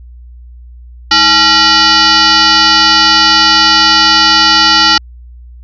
sine tone with frequency modulation, 2960 Hz, F#7, in tune, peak -4 dBFS, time 1.11-4.98 s, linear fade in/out 5 ms, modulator 528 Hz, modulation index 4.2, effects added 60 Hz sine -30 dBFS peak until 5.63 s

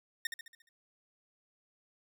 sawtooth tone with echo, 1833 Hz, A#6, 30 cents flat, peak -28 dBFS, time 0.25-0.27 s, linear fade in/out 2 ms, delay 70 ms, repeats 6, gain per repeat -6 dB, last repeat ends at 0.69 s, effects none

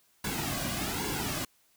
pink noise with flanger, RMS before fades -33 dBFS, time 0.24-1.45 s, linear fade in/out 5 ms, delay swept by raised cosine 1.6 to 2.29 ms, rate 1.2 Hz, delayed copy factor -0.75, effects white hiss -67 dBFS RMS until 1.76 s

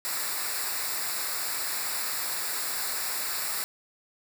white noise with comb filter, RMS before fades -31 dBFS, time 0.05-3.64 s, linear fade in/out 0 ms, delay 0.32 ms, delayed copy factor -0.75, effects none

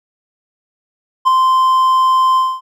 triangle tone with ADSR envelope, 1040 Hz, C6, 11 cents flat, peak -3 dBFS, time 1.25-2.61 s, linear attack 27 ms, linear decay 5 ms, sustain -4 dB, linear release 240 ms, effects none

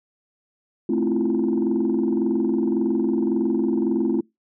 sine chord, F major seventh, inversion first, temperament just, 218.3 / 261.9 / 327.4 / 349.2 Hz, A3 / C4 / E4 / F4, -13 / +2 / -12 / 0 cents, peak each -23 dBFS, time 0.89-4.21 s, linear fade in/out 5 ms, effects noise-tail reverb RT60 0.2 s tail -25 dB re dry + tanh soft clip ceiling -13 dBFS

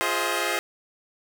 10% pulse chord, F minor seventh, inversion none, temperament equal with one note detuned, 349.2 / 415.3 / 523.3 / 635 Hz, F4 / Ab4 / C5 / Eb5, 0 / 0 / 0 / +35 cents, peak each -21 dBFS, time 0.01-0.59 s, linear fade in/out 0 ms, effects none

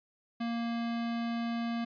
square tone, 233.1 Hz, A#3, in tune, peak -32 dBFS, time 0.4-1.85 s, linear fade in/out 10 ms, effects resampled to 11025 Hz

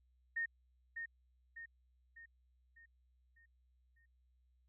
sine tone with echo, 1842 Hz, A#6, 21 cents flat, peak -35 dBFS, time 0.36-0.46 s, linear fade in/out 10 ms, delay 600 ms, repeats 6, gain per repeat -6 dB, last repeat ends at 4.06 s, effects added 62 Hz sine -70 dBFS peak until 4.68 s

